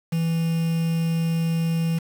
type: tone with quantisation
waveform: triangle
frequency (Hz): 164.81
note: E3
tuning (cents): 0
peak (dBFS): -18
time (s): 0.12-1.99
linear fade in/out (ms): 10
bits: 6
effects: none